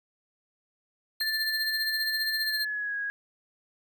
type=tone with tremolo; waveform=45% pulse; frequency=4186 Hz; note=C8; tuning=in tune; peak=-26 dBFS; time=1.2-2.65 s; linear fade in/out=5 ms; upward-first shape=sine; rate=15 Hz; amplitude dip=60%
type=tone with pitch glide; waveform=sine; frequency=1760 to 1651.7 Hz; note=A6 to G#6; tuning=0 to -10 cents; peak=-29 dBFS; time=1.21-3.1 s; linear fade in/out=0 ms; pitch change=-110 cents; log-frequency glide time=2.41-2.96 s
effects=none